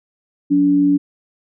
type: tone pair together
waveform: sine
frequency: 181.2 / 287.4 Hz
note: F#3 / D4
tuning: -36 / -37 cents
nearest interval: minor sixth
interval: 799 cents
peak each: -22 / -11 dBFS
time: 0.5-0.98 s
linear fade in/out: 20 ms
effects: none